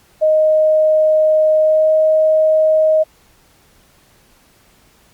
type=tone with pitch glide; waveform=sine; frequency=622.3 to 627 Hz; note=D#5 to D#5; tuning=0 to +13 cents; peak=-9 dBFS; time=0.21-3.04 s; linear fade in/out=20 ms; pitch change=+13 cents; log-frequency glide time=1.6-1.91 s; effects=pink hiss -52 dBFS RMS until 5.13 s + Opus 48 kbps